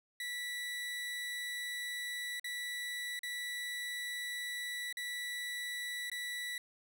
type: tone with dropouts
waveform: 30% pulse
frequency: 1956 Hz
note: B6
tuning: 17 cents flat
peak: -35 dBFS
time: 0.2-6.58 s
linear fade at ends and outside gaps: 2 ms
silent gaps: 2.397-2.443 / 3.192-3.232 / 4.927-4.97 / 6.099-6.116 s
effects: none